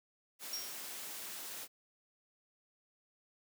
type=noise; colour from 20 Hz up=white; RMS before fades=-45 dBFS; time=0.39-1.68 s; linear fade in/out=50 ms
type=tone with exponential decay; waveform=sine; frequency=5588 Hz; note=F8; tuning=in tune; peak=-35 dBFS; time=0.53-0.87 s; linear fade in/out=2 ms; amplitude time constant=73 ms
effects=high-pass 200 Hz 12 dB/octave